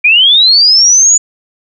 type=linear sweep; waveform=sine; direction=up; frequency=2347 to 6970 Hz; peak=-3 dBFS; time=0.04-1.18 s; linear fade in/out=10 ms; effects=none